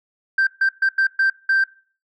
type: tone bursts at uneven times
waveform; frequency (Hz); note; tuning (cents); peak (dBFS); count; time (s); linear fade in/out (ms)
sine; 1568; G6; 0; -12; 6; 0.38-0.47 / 0.61-0.69 / 0.82-0.89 / 0.98-1.07 / 1.19-1.3 / 1.49-1.64; 5
effects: noise-tail reverb RT60 0.4 s tail -20 dB re dry + tanh soft clip ceiling -12 dBFS